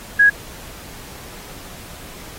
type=tone; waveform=sine; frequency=1657 Hz; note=G#6; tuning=4 cents flat; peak=-8 dBFS; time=0.19-0.3 s; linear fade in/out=10 ms; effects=pink hiss -38 dBFS RMS until 2.38 s + AAC 48 kbps